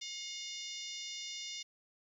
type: harmonic tone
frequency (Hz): 717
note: F5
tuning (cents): +45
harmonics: 3 / 4 / 5 / 6 / 7 / 8 / 9 / 10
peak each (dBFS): -50 / -49 / -46 / -53 / -48 / -48 / -55 / -55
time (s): 0.01-1.63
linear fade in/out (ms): 10
effects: 12-bit